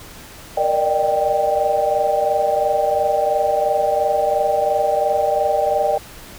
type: chord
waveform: sine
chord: Eb major seventh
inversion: second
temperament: equal with one note detuned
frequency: 466.2 / 587.3 / 610.2 / 784 Hz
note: Bb4 / D5 / Eb5 / G5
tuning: 0 / 0 / -34 / 0 cents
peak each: -24 / -21 / -20 / -19 dBFS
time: 0.57-5.98 s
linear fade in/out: 5 ms
effects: pink hiss -39 dBFS RMS until 6.38 s